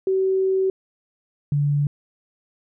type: tone pair in turn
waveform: sine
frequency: 380.8 / 144.59 Hz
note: F#4 / D3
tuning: +50 / -27 cents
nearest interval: octave + perfect fourth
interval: 1677 cents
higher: first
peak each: -17 dBFS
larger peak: neither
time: 0.07-0.7 / 1.52-1.87 s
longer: first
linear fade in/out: 2 ms
effects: none